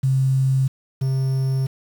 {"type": "tone pair in turn", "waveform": ["sine", "triangle"], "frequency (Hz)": [133, 133], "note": ["C3", "C3"], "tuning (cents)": [29, 29], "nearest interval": "unison", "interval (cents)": 0, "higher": "neither", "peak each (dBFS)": [-15, -16], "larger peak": "first", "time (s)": [[0.03, 0.68], [1.01, 1.67]], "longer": "second", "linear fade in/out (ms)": 10, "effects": ["7-bit"]}